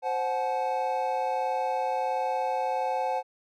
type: chord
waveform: triangle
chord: F# diminished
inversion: second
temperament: equal with one note detuned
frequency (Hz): 523.3 / 740 / 861.4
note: C5 / F#5 / A5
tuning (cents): 0 / 0 / -37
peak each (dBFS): -29 / -28 / -28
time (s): 0.02-3.23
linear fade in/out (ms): 50
effects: none